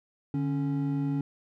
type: tone pair together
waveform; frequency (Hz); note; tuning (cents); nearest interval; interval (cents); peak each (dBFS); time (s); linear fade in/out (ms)
triangle; 146.83 / 277.2; D3 / C#4; 0 / 0; major seventh; 1100; -27; 0.34-1.21; 2
effects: none